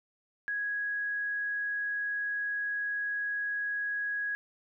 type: tone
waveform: sine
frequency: 1661.2 Hz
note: G#6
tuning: in tune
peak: -30 dBFS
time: 0.48-4.35 s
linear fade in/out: 0 ms
effects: none

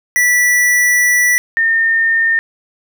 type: tone pair in turn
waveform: square / sine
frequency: 1960 / 1819.5 Hz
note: B6 / A#6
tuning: -14 / -42 cents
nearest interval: minor second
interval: 128 cents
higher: first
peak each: -10 dBFS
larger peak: neither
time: 0.16-1.38 / 1.57-2.39 s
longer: first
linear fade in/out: 0 ms
effects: none

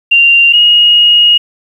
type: tone pair in turn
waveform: sine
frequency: 2776 / 2875 Hz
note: F7 / F7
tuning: -11 / +50 cents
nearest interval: minor second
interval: 61 cents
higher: second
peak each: -3 dBFS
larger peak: neither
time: 0.11-0.53 / 0.53-1.38 s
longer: second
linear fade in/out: 10 ms
effects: 7-bit

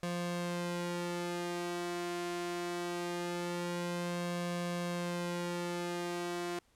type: tone with flanger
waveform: sawtooth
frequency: 174.61 Hz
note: F3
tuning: in tune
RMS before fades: -37 dBFS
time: 0.03-6.59 s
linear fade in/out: 2 ms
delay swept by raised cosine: 1.8 to 2.77 ms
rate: 0.22 Hz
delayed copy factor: +0.75
effects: pink hiss -70 dBFS RMS until 6.75 s + low-pass 11000 Hz 12 dB/octave

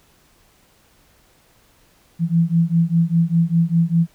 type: beating tone pair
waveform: sine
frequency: 164.81 / 169.81 Hz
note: E3 / F3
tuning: 0 / -48 cents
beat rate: 5 Hz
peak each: -17 dBFS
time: 2.19-4.07 s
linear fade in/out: 50 ms
effects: pink hiss -56 dBFS RMS until 4.14 s

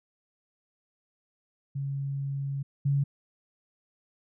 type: tone pair in turn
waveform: sine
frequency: 138.59 / 140.28 Hz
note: C#3 / C#3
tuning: 0 / +21 cents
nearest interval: unison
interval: 21 cents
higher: second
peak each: -29 / -22 dBFS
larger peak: second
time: 1.75-2.63 / 2.85-3.04 s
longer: first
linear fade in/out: 10 ms
effects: none

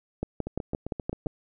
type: two click trains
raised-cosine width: 2 ms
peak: -15 / -19 dBFS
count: 7 / 7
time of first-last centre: 0.23-1.268 / 0.47-1.262 s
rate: 5.78 / 7.58 Hz
effects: none

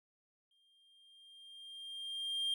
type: tone with exponential growth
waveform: triangle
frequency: 3199 Hz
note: G7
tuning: 34 cents sharp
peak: -30 dBFS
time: 0.51-2.54 s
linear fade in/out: 2 ms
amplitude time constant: 440 ms
effects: none

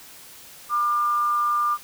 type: tone with frequency modulation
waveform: sine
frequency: 1196 Hz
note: D6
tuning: 31 cents sharp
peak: -19 dBFS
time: 0.69-1.78 s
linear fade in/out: 50 ms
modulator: 225 Hz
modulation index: 0.25
effects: white hiss -45 dBFS RMS until 1.83 s

